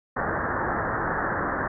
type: low-pass noise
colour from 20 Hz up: white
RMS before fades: -27 dBFS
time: 0.16-1.68 s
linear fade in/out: 10 ms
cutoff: 1800 Hz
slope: 96 dB/octave
effects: none